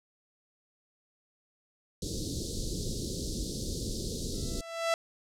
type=band-stop noise; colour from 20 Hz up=pink; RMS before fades=-34 dBFS; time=2.02-4.61 s; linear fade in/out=2 ms; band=490 to 3900 Hz; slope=48 dB/octave
type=tone with exponential growth; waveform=sawtooth; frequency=665 Hz; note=E5; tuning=15 cents sharp; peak=-20 dBFS; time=4.34-4.94 s; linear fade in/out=1 ms; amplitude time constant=130 ms
effects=low-pass 8000 Hz 12 dB/octave